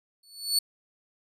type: tone with exponential growth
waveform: sawtooth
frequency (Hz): 4444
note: C#8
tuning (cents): +4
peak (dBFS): -16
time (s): 0.23-0.59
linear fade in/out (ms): 5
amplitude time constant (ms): 77
effects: resampled to 32000 Hz